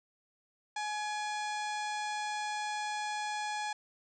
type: harmonic tone with a mistuned harmonic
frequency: 843 Hz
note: G#5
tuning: 26 cents sharp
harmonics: 1 / 2 / 3 / 4 / 5 / 6 / 7 / 8 / 9 / 10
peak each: -35 / -41 / -45 / -47 / -49 / -51 / -52 / -53 / -54 / -55 dBFS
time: 0.76-3.73 s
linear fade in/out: 5 ms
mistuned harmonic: 3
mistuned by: -77 cents
effects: none